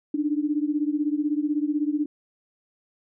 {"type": "beating tone pair", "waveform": "sine", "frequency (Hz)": [291.8, 307.8], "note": ["D4", "D#4"], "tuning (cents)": [-11, -19], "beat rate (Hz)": 16, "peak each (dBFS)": [-24, -26], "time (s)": [0.14, 2.06], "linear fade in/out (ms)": 5, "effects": []}